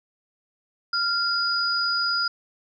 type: tone pair together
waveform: sine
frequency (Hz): 1388 / 4928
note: F6 / D#8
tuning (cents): -11 / -17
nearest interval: octave + minor seventh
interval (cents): 2194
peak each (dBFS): -24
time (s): 0.93-2.28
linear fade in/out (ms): 5
effects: none